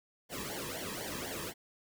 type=noise with flanger; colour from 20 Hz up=pink; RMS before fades=-40 dBFS; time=0.29-1.54 s; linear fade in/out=50 ms; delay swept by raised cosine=0.77 to 1.41 ms; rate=4 Hz; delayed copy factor=-0.95; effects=none